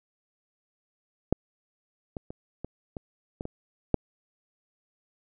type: clicks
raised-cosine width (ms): 2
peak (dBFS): -8 / -21 / -25 / -21 / -22 / -20 / -21 / -7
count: 8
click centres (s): 1.326 / 2.168 / 2.305 / 2.646 / 2.968 / 3.409 / 3.454 / 3.943
effects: none